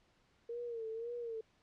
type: tone with vibrato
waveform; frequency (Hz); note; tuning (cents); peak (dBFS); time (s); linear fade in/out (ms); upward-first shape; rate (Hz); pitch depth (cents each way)
sine; 461.4; A#4; -18; -39; 0.49-1.41; 5; sine; 1.9; 74
effects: pink hiss -72 dBFS RMS until 1.62 s + low-pass 5000 Hz 12 dB/octave

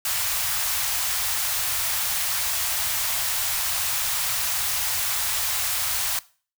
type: band-stop noise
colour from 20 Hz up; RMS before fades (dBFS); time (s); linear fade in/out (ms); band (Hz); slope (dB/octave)
white; -25; 0.05-6.19; 2; 120 to 680; 24
effects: noise-tail reverb RT60 0.4 s tail -20 dB re dry

